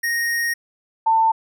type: tone pair in turn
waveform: square / sine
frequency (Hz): 1864.7 / 894.6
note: A#6 / A5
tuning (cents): 0 / +28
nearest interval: octave + minor second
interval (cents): 1272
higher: first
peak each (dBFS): -20 / -13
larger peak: second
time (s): 0.03-0.54 / 1.06-1.32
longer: first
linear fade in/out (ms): 10
effects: none